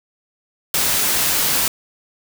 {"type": "noise", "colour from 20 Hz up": "white", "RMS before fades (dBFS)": -18, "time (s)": [0.74, 1.68], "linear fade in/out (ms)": 2, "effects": []}